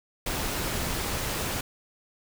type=noise with amplitude modulation; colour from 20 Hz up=pink; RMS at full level=-28 dBFS; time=0.26-1.61 s; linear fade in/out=5 ms; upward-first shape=sine; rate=290 Hz; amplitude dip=45%; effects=none